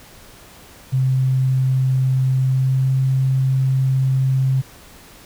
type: tone with pitch glide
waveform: sine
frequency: 130.81 to 132.33 Hz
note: C3 to C3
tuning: 0 to +20 cents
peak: -14 dBFS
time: 0.92-4.62 s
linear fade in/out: 20 ms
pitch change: +20 cents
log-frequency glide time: 2.43-2.94 s
effects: pink hiss -44 dBFS RMS until 5.25 s